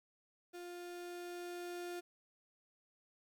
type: tone with level ramp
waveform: 35% pulse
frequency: 351.6 Hz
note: F4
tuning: 12 cents sharp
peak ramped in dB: -45 to -40 dBFS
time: 0.53-2.01 s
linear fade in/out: 20 ms
effects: 12-bit